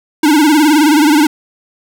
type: tone with vibrato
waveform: square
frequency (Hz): 301.5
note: D4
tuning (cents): +46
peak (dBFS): -7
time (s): 0.23-1.27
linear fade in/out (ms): 5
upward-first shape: sine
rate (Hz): 19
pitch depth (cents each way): 110
effects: none